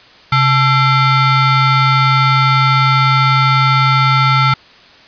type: ring-modulated tone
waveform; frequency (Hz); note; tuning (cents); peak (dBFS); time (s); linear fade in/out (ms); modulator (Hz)
35% pulse; 738; F#5; -5; -4; 0.32-4.54; 5; 604
effects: white hiss -42 dBFS RMS until 5.07 s + resampled to 11025 Hz